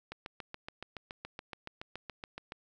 click train, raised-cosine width 0.3 ms, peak -25 dBFS, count 18, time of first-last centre 0.12-2.521 s, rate 7.08 Hz, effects none

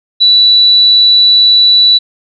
sine tone, 3951 Hz, B7, in tune, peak -3 dBFS, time 0.2-1.99 s, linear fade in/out 20 ms, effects none

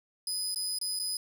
25% pulse tone with dropouts, 4997 Hz, D#8, 7 cents sharp, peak -26 dBFS, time 0.27-1.17 s, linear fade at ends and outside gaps 2 ms, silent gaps 0.546-0.559 / 0.787-0.813 / 0.991-0.997 s, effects none

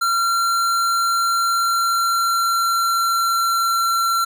square tone with pitch glide, 1370 to 1359 Hz, F6 to F6, -34 to -48 cents, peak -17 dBFS, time 0.01-4.25 s, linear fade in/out 10 ms, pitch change -14 cents, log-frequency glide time 1.37-4.13 s, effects none

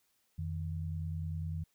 sine tone pair together, 87.31 / 157.38 Hz, F2 / D#3, 0 / +20 cents, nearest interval minor seventh, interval 1020 cents, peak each -36 / -39 dBFS, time 0.38-1.64 s, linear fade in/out 10 ms, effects white hiss -75 dBFS RMS until 1.74 s

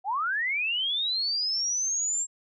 sine linear sweep, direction up, 720 to 7520 Hz, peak -25 dBFS, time 0.04-2.27 s, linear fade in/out 50 ms, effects none

